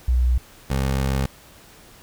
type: tone pair in turn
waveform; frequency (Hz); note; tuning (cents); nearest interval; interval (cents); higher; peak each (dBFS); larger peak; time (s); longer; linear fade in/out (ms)
sine / 20% pulse; 61.74 / 66.93; B1 / C2; 0 / +40; minor second; 140; second; -15; neither; 0.08-0.38 / 0.7-1.26; second; 5
effects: pink hiss -48 dBFS RMS until 2.02 s